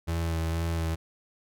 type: tone with vibrato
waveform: 35% pulse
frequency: 82.41 Hz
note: E2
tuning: in tune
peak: -25 dBFS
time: 0.07-0.96 s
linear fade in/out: 20 ms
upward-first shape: sine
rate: 2.1 Hz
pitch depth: 23 cents each way
effects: none